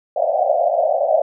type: band-pass noise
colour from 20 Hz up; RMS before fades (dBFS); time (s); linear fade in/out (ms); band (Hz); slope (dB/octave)
pink; -17; 0.16-1.22; 5; 550 to 740; 96
effects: none